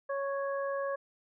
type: harmonic tone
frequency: 554 Hz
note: C#5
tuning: 1 cent flat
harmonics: 1 / 2 / 3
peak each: -32 / -38 / -42 dBFS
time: 0.09-0.96 s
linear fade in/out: 10 ms
effects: none